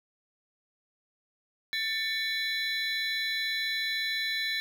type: tone cluster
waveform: triangle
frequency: 1779 / 2233 / 3431 / 3988 Hz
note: A6 / C#7 / A7 / B7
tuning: +19 / +12 / -44 / +16 cents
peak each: -31 / -34 / -37 / -31 dBFS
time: 1.73-4.6 s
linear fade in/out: 0 ms
effects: none